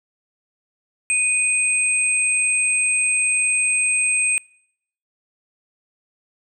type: tone pair together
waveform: sine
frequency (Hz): 2484 / 8355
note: D#7 / C9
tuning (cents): -3 / -4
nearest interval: octave + major sixth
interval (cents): 2099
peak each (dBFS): -19 / -19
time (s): 1.1-4.38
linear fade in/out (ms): 0
effects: noise-tail reverb RT60 0.7 s tail -26 dB re dry